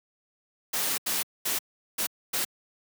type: noise bursts at uneven times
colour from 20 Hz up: white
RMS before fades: -28 dBFS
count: 5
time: 0.73-0.98 / 1.06-1.23 / 1.45-1.59 / 1.98-2.07 / 2.33-2.45 s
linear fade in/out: 10 ms
effects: high-pass 150 Hz 12 dB/octave